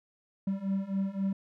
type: beating tone pair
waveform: triangle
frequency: 192.4 / 196.2 Hz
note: G3 / G3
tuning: -32 / +2 cents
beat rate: 3.8 Hz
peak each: -31 / -29 dBFS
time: 0.47-1.33 s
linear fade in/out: 5 ms
effects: none